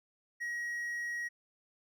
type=tone; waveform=triangle; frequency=1900 Hz; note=A#6; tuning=33 cents sharp; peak=-33 dBFS; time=0.4-1.29 s; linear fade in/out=20 ms; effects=none